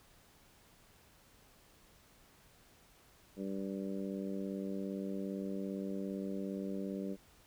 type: harmonic tone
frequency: 97.5 Hz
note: G2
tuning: 9 cents flat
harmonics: 2 / 3 / 4 / 5 / 6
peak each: -39 / -43 / -45 / -47 / -49 dBFS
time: 3.36-7.17 s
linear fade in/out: 50 ms
effects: pink hiss -64 dBFS RMS until 7.46 s